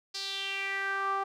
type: tone with band-pass filter sweep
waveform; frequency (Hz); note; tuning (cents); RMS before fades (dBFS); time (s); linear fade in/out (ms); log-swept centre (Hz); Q
sawtooth; 392; G4; 0; -33; 0.14-1.24; 10; 4800 to 960; 4.3
effects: none